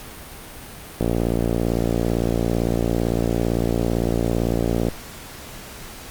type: click train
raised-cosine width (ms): 2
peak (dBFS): -7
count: 225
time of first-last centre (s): 1.01-4.885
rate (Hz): 57.8
effects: pink hiss -38 dBFS RMS until 6.1 s + Opus 48 kbps